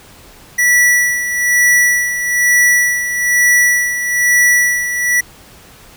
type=tone with tremolo; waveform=square; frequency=1950 Hz; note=B6; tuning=23 cents flat; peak=-8 dBFS; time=0.58-5.21 s; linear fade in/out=10 ms; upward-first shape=sine; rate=1.1 Hz; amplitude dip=65%; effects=pink hiss -41 dBFS RMS until 5.96 s